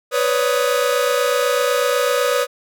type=tone cluster; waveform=45% pulse; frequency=494.1 / 554 / 582 / 1250 Hz; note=B4 / C#5 / D5 / D#6; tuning=+1 / -1 / -16 / +8 cents; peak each=-19 / -21 / -26 / -23 dBFS; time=0.11-2.47 s; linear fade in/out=50 ms; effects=none